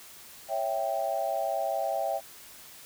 sine chord, C# diminished, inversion none, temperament equal, 554.4 / 659.3 / 784 Hz, C#5 / E5 / G5, 0 / 0 / 0 cents, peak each -34 / -30 / -31 dBFS, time 0.48-2.21 s, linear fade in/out 50 ms, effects white hiss -49 dBFS RMS until 2.85 s

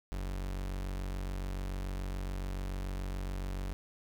40% pulse tone, 47 Hz, F#1, 28 cents sharp, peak -34 dBFS, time 0.12-3.73 s, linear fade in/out 0 ms, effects none

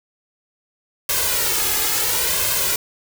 white noise with flanger, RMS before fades -20 dBFS, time 1.09-2.76 s, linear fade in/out 2 ms, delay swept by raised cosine 1.9 to 2.4 ms, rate 0.73 Hz, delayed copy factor +0.7, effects none

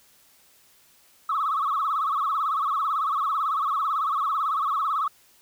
sine tone with vibrato, 1200 Hz, D6, 37 cents sharp, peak -21 dBFS, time 1.29-5.08 s, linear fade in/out 5 ms, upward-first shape sine, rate 18 Hz, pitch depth 160 cents each way, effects tanh soft clip ceiling -18 dBFS + white hiss -58 dBFS RMS until 5.41 s

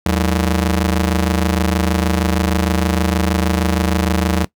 sawtooth ring-modulated tone, 130.81 Hz, C3, in tune, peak -7 dBFS, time 0.06-4.45 s, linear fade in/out 2 ms, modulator 52.2 Hz, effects noise-tail reverb RT60 0.1 s tail -20 dB re dry

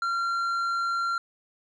sine tone with tanh clipping, 1375 Hz, F6, 27 cents flat, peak -26 dBFS, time 0.02-1.18 s, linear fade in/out 2 ms, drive 7 dB, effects none

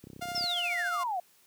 click train, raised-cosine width 3 ms, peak -32 dBFS, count 14, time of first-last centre 0.04-0.44 s, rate 32.5 Hz
sawtooth tone with tremolo, 703 Hz, F5, 11 cents sharp, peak -29 dBFS, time 0.21-1.04 s, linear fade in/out 10 ms, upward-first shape triangle, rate 14 Hz, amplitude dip 40%
sine exponential sweep, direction down, 5540 to 685 Hz, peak -29 dBFS, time 0.35-1.2 s, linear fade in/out 5 ms
effects white hiss -63 dBFS RMS until 1.46 s + high-pass 100 Hz 12 dB/octave

